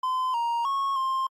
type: tone with pitch steps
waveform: triangle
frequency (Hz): 1026 / 937 / 1097 / 1057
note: C6 / A#5 / C#6 / C6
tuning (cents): -34 / +9 / -18 / +17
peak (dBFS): -22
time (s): 0.03-1.27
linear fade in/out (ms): 5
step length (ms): 310
effects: AAC 64 kbps